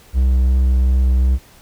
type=tone with vibrato; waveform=triangle; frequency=64 Hz; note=C2; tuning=38 cents flat; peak=-9 dBFS; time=0.13-1.39 s; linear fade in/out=50 ms; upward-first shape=sine; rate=2.7 Hz; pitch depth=13 cents each way; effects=pink hiss -47 dBFS RMS until 1.61 s